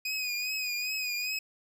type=tone with vibrato; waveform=25% pulse; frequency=2489 Hz; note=D#7; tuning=in tune; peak=-27 dBFS; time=0.05-1.39 s; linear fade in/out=5 ms; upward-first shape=triangle; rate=2.5 Hz; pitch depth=61 cents each way; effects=none